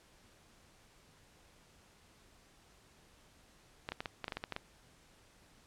clicks, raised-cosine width 0.3 ms, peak -22 dBFS, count 11, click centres 3.889 / 3.92 / 4.005 / 4.058 / 4.243 / 4.281 / 4.322 / 4.37 / 4.439 / 4.523 / 4.564 s, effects pink hiss -64 dBFS RMS until 5.66 s + low-pass 10000 Hz 12 dB/octave

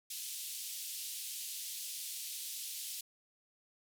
white band-pass noise, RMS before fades -43 dBFS, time 0.1-3.01 s, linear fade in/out 5 ms, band 2900 to 14000 Hz, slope 24 dB/octave, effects none

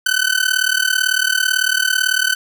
sawtooth tone with amplitude modulation, 1515 Hz, F#6, 40 cents sharp, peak -7 dBFS, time 0.06-2.35 s, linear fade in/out 5 ms, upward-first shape sine, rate 38 Hz, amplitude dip 90%, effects none

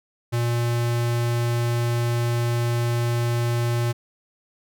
square tone, 118.8 Hz, A#2, 33 cents sharp, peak -21 dBFS, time 0.32-3.93 s, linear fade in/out 20 ms, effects none

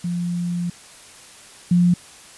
sine tone pair in turn, 174.61 / 176.13 Hz, F3 / F3, 0 / +15 cents, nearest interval unison, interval 15 cents, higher second, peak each -21 / -12 dBFS, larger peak second, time 0.04-0.7 / 1.71-1.94 s, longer first, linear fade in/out 5 ms, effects white hiss -44 dBFS RMS until 2.37 s + resampled to 24000 Hz

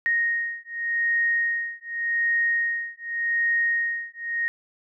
sine beating tone pair, 1864.7 / 1865.56 Hz, A#6 / A#6, 0 / +1 cents, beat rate 0.86 Hz, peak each -25 dBFS, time 0.06-4.48 s, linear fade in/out 0 ms, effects none

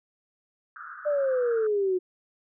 pink band-pass noise, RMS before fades -42 dBFS, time 0.76-1.67 s, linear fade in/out 2 ms, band 1200 to 1600 Hz, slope 96 dB/octave
sine exponential sweep, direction down, 603 to 360.3 Hz, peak -22 dBFS, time 1.05-1.99 s, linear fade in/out 20 ms
effects none

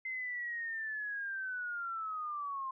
sine linear sweep, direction down, 2076 to 1046.5 Hz, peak -36 dBFS, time 0.05-2.71 s, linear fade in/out 5 ms, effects none

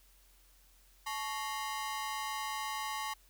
sawtooth ring-modulated tone, 987.8 Hz, B5, in tune, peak -29 dBFS, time 1.06-3.14 s, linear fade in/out 10 ms, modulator 122 Hz, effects added 44 Hz sine -63 dBFS peak until 3.29 s + white hiss -66 dBFS RMS until 3.29 s

